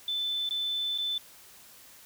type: tone with dropouts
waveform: sine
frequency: 3520 Hz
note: A7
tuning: in tune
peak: -28 dBFS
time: 0.08-1.18 s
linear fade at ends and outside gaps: 2 ms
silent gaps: 0.491-0.508 / 0.978-0.984 s
effects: white hiss -53 dBFS RMS until 2.05 s